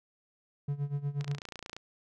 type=tone with tremolo; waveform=triangle; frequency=142.9 Hz; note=D3; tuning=47 cents flat; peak=-26 dBFS; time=0.68-1.39 s; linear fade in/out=5 ms; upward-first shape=sine; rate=8.3 Hz; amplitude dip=85%
type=click train; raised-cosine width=0.2 ms; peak=-24 dBFS; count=17; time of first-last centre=1.21-1.766 s; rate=28.8 Hz
effects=none